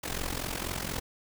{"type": "noise with amplitude modulation", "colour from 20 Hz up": "pink", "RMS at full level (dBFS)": -31, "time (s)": [0.03, 1], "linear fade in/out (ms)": 10, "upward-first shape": "sine", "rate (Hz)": 44.2, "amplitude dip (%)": 80, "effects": []}